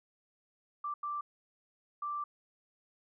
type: tone bursts at uneven times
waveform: sine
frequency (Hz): 1174.7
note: D6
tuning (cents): 0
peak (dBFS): -34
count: 3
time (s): 0.84-0.94 / 1.03-1.21 / 2.02-2.24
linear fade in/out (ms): 5
effects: none